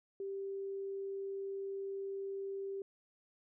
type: tone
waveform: sine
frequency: 392 Hz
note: G4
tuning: in tune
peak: -38 dBFS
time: 0.2-2.82 s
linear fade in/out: 2 ms
effects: none